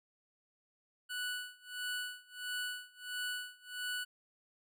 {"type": "tone with tremolo", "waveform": "25% pulse", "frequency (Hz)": 1480, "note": "F#6", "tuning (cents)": 0, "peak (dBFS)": -32, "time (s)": [1.09, 4.05], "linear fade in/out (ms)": 20, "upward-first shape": "sine", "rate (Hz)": 1.5, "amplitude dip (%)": 95, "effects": []}